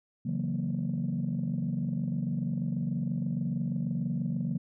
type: chord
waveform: sine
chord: F# dominant seventh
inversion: second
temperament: equal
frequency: 138.59 / 164.81 / 185 / 233.1 Hz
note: C#3 / E3 / F#3 / A#3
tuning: 0 / 0 / 0 / 0 cents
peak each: -33 dBFS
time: 0.25-4.58 s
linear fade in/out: 10 ms
effects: tanh soft clip ceiling -22 dBFS